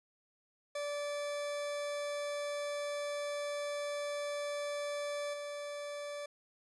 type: tone with level steps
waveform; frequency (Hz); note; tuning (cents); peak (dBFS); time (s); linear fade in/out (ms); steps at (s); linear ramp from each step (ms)
40% pulse; 581; D5; -19; -35 / -39; 0.75-6.26; 5; 5.33; 10
effects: resampled to 24000 Hz